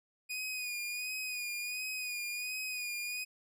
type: tone with vibrato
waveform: sawtooth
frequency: 2471 Hz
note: D#7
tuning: 13 cents flat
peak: -33 dBFS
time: 0.29-3.25 s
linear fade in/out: 20 ms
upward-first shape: sine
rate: 1.4 Hz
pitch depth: 40 cents each way
effects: none